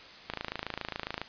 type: click train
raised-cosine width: 0.3 ms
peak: -17 dBFS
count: 26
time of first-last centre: 0.3-1.216 s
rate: 27.3 Hz
effects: white hiss -49 dBFS RMS until 1.28 s + resampled to 11025 Hz